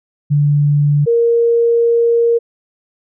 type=tone pair in turn; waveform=sine; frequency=145.8 / 467.2 Hz; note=D3 / A#4; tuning=-12 / +4 cents; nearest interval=octave + minor sixth; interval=2016 cents; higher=second; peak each=-9 dBFS; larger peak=neither; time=0.3-1.06 / 1.06-2.39 s; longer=second; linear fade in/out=20 ms; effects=none